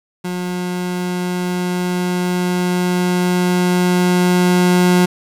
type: tone with level ramp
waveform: 30% pulse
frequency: 179.6 Hz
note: F3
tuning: 49 cents sharp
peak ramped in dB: -18 to -7 dBFS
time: 0.24-5.06 s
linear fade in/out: 10 ms
effects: resampled to 32000 Hz + 8-bit